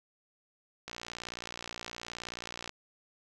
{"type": "click train", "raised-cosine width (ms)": 0.2, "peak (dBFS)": -22, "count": 108, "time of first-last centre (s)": [0.88, 2.694], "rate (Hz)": 59, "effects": []}